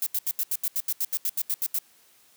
violet noise bursts, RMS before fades -26 dBFS, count 15, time 0.02-1.787 s, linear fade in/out 2 ms, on 45 ms, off 78 ms, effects white hiss -59 dBFS RMS until 2.36 s + high-pass 100 Hz 12 dB/octave

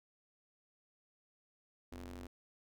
sawtooth ring-modulated tone, 90.9 Hz, F#2, 30 cents flat, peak -39 dBFS, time 1.92-2.27 s, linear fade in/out 5 ms, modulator 162 Hz, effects none

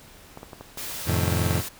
clicks, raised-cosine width 1 ms, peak -24 dBFS, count 6, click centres 0.374 / 0.431 / 0.532 / 0.61 / 0.774 / 1.077 s
white noise, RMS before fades -34 dBFS, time 0.77-1.69 s, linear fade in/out 10 ms
35% pulse chord, F dominant seventh, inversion none, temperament just, 87.31 / 109.13 / 130.96 / 157.15 Hz, F2 / A2 / C3 / Eb3, 0 / -14 / +2 / +18 cents, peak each -23 / -26 / -28 / -28 dBFS, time 1.05-1.63 s, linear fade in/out 50 ms
effects pink hiss -49 dBFS RMS until 1.79 s

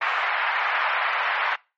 white band-pass noise, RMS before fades -24 dBFS, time 0.01-1.56 s, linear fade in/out 10 ms, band 760 to 2100 Hz, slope 24 dB/octave, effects noise-tail reverb RT60 0.3 s tail -23 dB re dry + MP3 32 kbps

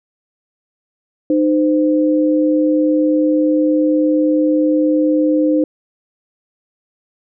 sine tone pair together, 306.1 / 514.8 Hz, D#4 / C5, -28 / -28 cents, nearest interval major sixth, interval 900 cents, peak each -12 / -17 dBFS, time 1.3-5.64 s, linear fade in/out 2 ms, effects none

